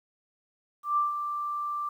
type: tone with ADSR envelope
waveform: sine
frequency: 1178 Hz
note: D6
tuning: 5 cents sharp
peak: -21 dBFS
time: 0.83-1.89 s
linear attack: 140 ms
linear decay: 150 ms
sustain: -8 dB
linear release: 4 ms
effects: 10-bit